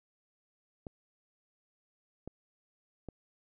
clicks, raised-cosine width 2 ms, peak -28 dBFS, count 3, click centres 0.868 / 2.276 / 3.087 s, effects none

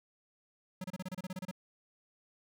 square tone bursts, 184.9 Hz, F#3, 1 cent flat, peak -38 dBFS, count 12, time 0.81-1.513 s, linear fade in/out 5 ms, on 32 ms, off 29 ms, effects none

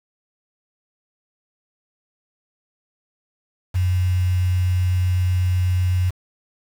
sine tone with quantisation, 90.8 Hz, F#2, 32 cents flat, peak -16 dBFS, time 3.74-6.11 s, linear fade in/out 20 ms, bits 6, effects none

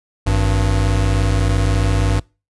square tone pair together, 51.7 / 97.7 Hz, G#1 / G2, -7 / -5 cents, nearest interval major seventh, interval 1102 cents, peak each -17 dBFS, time 0.26-2.2 s, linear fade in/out 10 ms, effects noise-tail reverb RT60 0.3 s tail -25 dB re dry + resampled to 24000 Hz

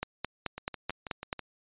two click trains, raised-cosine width 0.3 ms, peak -15 / -22 dBFS, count 7 / 6, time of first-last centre 0.03-1.329 / 0.58-1.393 s, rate 4.62 / 6.15 Hz, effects resampled to 8000 Hz

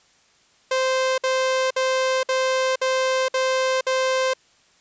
sawtooth tone bursts, 521 Hz, C5, 7 cents flat, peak -15 dBFS, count 7, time 0.71-4.336 s, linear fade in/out 5 ms, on 470 ms, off 56 ms, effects white hiss -58 dBFS RMS until 4.8 s + resampled to 16000 Hz

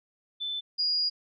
sine tone pair in turn, 3520 / 4867 Hz, A7 / D#8, 0 / -39 cents, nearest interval tritone, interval 561 cents, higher second, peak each -30 / -24 dBFS, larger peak second, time 0.4-0.61 / 0.78-1.1 s, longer second, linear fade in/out 20 ms, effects none

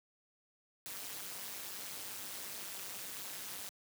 white noise with amplitude modulation, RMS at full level -41 dBFS, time 0.86-3.69 s, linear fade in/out 0 ms, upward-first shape sine, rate 198 Hz, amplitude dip 85%, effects high-pass 100 Hz 12 dB/octave

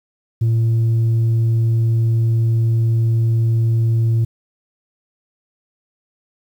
sine tone, 114 Hz, A#2, 38 cents flat, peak -10 dBFS, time 0.41-4.25 s, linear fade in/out 10 ms, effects tanh soft clip ceiling -12 dBFS + 8-bit

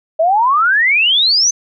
sine exponential sweep, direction up, 622.3 to 6272 Hz, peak -9 dBFS, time 0.19-1.51 s, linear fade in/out 10 ms, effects none

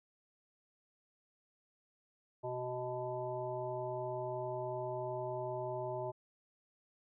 harmonic tone, 125.3 Hz, B2, 25 cents sharp, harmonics 1 / 3 / 5 / 7 / 8, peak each -45 / -42 / -40 / -44 / -51 dBFS, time 2.43-6.12 s, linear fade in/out 20 ms, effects none

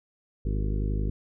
harmonic tone with a mistuned harmonic, 51.3 Hz, G#1, 21 cents flat, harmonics 1 / 2 / 3 / 4 / 5 / 6 / 7 / 8 / 9, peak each -26 / -32 / -36 / -38 / -40 / -42 / -43 / -44 / -45 dBFS, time 0.45-1.1 s, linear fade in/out 5 ms, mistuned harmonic 8, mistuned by -71 cents, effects none

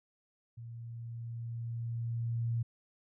sine tone with level ramp, 116.54 Hz, A#2, in tune, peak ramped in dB -43 to -29 dBFS, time 0.57-2.63 s, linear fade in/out 10 ms, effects none

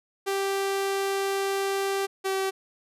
sawtooth tone pair in turn, 392 / 385 Hz, G4 / G4, 0 / -31 cents, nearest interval unison, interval 31 cents, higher first, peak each -21 dBFS, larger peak neither, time 0.26-2.07 / 2.24-2.51 s, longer first, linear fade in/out 20 ms, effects resampled to 32000 Hz

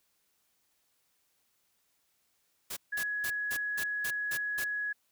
white noise bursts, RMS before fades -38 dBFS, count 8, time 2.7-4.644 s, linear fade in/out 10 ms, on 68 ms, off 200 ms
sine tone, 1678 Hz, G#6, 17 cents sharp, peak -31 dBFS, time 2.92-4.93 s, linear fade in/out 10 ms
effects white hiss -74 dBFS RMS until 5.11 s

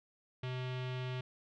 square tone with low-pass filter, 127.4 Hz, C3, 46 cents flat, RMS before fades -39 dBFS, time 0.43-1.21 s, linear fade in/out 5 ms, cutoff 3200 Hz, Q 2.4, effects none

